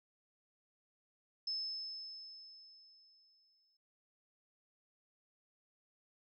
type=tone with exponential decay; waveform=sine; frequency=5230 Hz; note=E8; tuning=15 cents flat; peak=-35 dBFS; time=1.47-3.77 s; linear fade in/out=5 ms; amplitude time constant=500 ms; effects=none